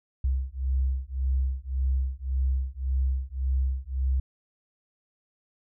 sine beating tone pair, 64.8 / 66.6 Hz, C2 / C2, -16 / +31 cents, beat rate 1.8 Hz, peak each -27 dBFS, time 0.24-4.2 s, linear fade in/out 5 ms, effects none

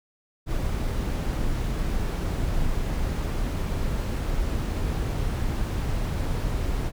brown noise, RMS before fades -26 dBFS, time 0.46-6.92 s, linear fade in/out 50 ms, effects none

